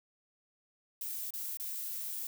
violet noise with dropouts, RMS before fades -39 dBFS, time 1.01-2.27 s, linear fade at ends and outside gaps 2 ms, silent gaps 1.306-1.337 / 1.572-1.598 s, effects none

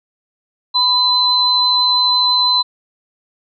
sine tone pair together, 998 / 4047 Hz, B5 / B7, +18 / +42 cents, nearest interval 2 octaves, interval 2424 cents, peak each -17 / -12 dBFS, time 0.74-2.63 s, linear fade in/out 20 ms, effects none

